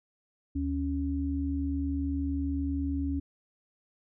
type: tone pair together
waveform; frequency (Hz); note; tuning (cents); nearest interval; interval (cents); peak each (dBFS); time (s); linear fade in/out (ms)
sine; 75.79 / 277.2; D#2 / C#4; -45 / 0; octave + minor seventh; 2245; -31 / -30; 0.55-3.2; 10
effects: none